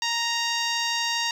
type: tone with low-pass filter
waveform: 10% pulse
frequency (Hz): 932.3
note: A#5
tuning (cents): 0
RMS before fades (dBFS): -26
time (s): 0.02-1.31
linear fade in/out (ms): 2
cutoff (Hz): 6600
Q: 1.3
effects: 8-bit